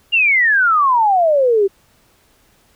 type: exponential sweep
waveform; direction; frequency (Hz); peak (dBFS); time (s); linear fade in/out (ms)
sine; down; 2852 to 380.2; -10; 0.12-1.68; 20
effects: pink hiss -55 dBFS RMS until 2.75 s